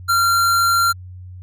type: tone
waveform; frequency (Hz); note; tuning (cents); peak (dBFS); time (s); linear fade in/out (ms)
square; 1377; F6; -25; -14; 0.08-0.93; 20
effects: added 91 Hz sine -33 dBFS peak until 1.42 s